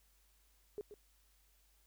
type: tone with echo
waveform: sine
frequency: 415.3 Hz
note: G#4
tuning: in tune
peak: -39 dBFS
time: 0.78-0.81 s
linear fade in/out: 0 ms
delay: 130 ms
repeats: 1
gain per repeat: -10 dB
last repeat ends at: 0.94 s
effects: added 50 Hz sine -70 dBFS peak until 1.86 s + white hiss -73 dBFS RMS until 1.86 s